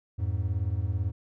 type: beating tone pair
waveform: triangle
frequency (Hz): 85.6 / 103.6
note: F2 / G#2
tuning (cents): -34 / -4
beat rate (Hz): 18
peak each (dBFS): -27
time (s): 0.18-1.12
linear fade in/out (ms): 20
effects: none